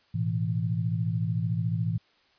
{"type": "chord", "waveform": "sine", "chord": "A suspended second", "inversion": "none", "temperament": "just", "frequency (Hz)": [110, 123.75, 165], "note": ["A2", "B2", "E3"], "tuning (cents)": [0, 4, 2], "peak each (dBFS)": [-28, -32, -29], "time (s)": [0.14, 1.98], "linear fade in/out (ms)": 10, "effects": ["white hiss -64 dBFS RMS until 2.38 s", "resampled to 11025 Hz"]}